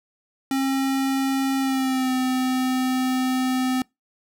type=tone with pitch glide; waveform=square; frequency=269.1 to 257.1 Hz; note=C4 to C4; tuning=+49 to -30 cents; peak=-21 dBFS; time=0.51-3.82 s; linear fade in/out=2 ms; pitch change=-79 cents; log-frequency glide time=1.59-2.12 s; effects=noise-tail reverb RT60 0.2 s tail -25 dB re dry